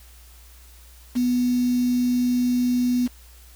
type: tone with quantisation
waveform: sine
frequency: 246.9 Hz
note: B3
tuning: in tune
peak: -18 dBFS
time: 1.15-3.08 s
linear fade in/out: 20 ms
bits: 6
effects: added 60 Hz sine -46 dBFS peak until 3.55 s + white hiss -52 dBFS RMS until 3.55 s